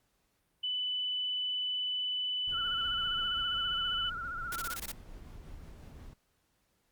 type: tone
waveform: sine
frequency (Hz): 2992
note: F#7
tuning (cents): +19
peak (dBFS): -31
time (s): 0.63-4.1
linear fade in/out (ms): 10
type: noise with tremolo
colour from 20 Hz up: brown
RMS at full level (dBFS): -47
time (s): 2.47-6.14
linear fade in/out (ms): 10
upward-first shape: sine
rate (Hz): 5.7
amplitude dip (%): 25
type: tone with vibrato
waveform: sine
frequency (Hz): 1396.9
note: F6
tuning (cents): 0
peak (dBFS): -36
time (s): 2.51-4.78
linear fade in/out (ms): 50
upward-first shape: sine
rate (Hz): 15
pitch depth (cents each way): 81
type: noise bursts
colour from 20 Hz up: white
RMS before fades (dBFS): -39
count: 7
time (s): 4.52-4.918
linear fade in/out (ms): 2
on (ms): 38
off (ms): 22
effects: pink hiss -75 dBFS RMS until 6.91 s + Opus 48 kbps